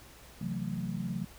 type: chord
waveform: sine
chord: F# half-diminished seventh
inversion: second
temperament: just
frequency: 133.2 / 166.5 / 185 / 222 Hz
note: C3 / E3 / F#3 / A3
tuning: +31 / +18 / 0 / +16 cents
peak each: -39 / -38 / -36 / -39 dBFS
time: 0.41-1.25 s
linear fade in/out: 5 ms
effects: added 60 Hz sine -57 dBFS peak until 1.38 s + pink hiss -54 dBFS RMS until 1.38 s